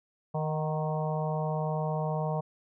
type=harmonic tone with a mistuned harmonic; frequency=155.56 Hz; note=D#3; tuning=in tune; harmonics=1 / 3 / 4 / 5 / 6 / 7; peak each=-30 / -37 / -35 / -37 / -39 / -43 dBFS; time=0.34-2.41 s; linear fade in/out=10 ms; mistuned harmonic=5; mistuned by=-41 cents; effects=none